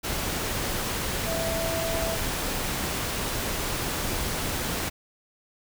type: tone in noise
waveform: sine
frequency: 659.3 Hz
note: E5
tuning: in tune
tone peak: -29 dBFS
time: 1.26-2.16 s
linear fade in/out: 20 ms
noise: pink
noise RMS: -29 dBFS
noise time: 0.03-4.9 s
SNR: -3 dB
effects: none

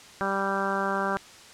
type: harmonic tone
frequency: 195.8 Hz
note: G3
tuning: 2 cents flat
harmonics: 1 / 2 / 3 / 4 / 5 / 6 / 7 / 8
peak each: -33 / -33 / -33 / -33 / -33 / -33 / -33 / -33 dBFS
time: 0.21-1.17 s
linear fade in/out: 0 ms
effects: white hiss -48 dBFS RMS until 1.53 s + low-pass 7000 Hz 12 dB/octave

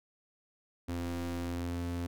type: ring-modulated tone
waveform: 40% pulse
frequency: 86.7 Hz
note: F2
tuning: 12 cents flat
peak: -30 dBFS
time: 0.88-2.07 s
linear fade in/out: 10 ms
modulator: 173 Hz
effects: none

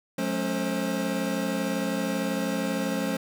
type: tone cluster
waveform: square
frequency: 181.4 / 214.2 / 274 / 437.8 / 526 Hz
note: F#3 / A3 / C#4 / A4 / C5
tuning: -34 / -46 / -20 / -9 / +9 cents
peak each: -33 / -32 / -32 / -40 / -33 dBFS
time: 0.18-3.17 s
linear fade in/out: 5 ms
effects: none

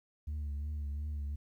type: tone with vibrato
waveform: sine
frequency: 73.5 Hz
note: D2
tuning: 2 cents sharp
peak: -32 dBFS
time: 0.27-1.36 s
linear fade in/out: 10 ms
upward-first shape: triangle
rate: 2.8 Hz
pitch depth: 61 cents each way
effects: tanh soft clip ceiling -34 dBFS + 12-bit

